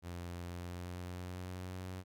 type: tone with pitch glide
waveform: sawtooth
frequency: 87.31 to 92.39 Hz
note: F2 to F#2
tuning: 0 to -2 cents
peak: -38 dBFS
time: 0.02-2.04 s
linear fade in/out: 50 ms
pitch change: +98 cents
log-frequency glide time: 0.43-1.84 s
effects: none